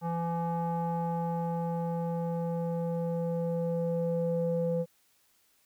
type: tone with low-pass filter sweep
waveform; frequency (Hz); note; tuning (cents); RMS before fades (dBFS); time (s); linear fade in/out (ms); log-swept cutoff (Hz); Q
square; 168.6; E3; +39; -31; 0.01-4.86; 50; 940 to 490; 4.2
effects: white hiss -68 dBFS RMS until 5.65 s